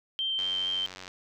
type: tone with vibrato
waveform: sine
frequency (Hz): 3136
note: G7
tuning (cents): 0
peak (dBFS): -27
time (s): 0.19-0.86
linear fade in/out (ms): 0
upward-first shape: triangle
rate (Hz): 4.4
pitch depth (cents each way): 10
type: click train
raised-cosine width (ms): 0.2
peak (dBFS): -24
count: 65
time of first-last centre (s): 0.39-1.079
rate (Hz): 92.9
effects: none